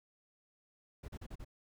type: noise bursts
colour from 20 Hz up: brown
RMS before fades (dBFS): -45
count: 5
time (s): 1.03-1.448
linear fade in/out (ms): 10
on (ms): 54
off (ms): 37
effects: none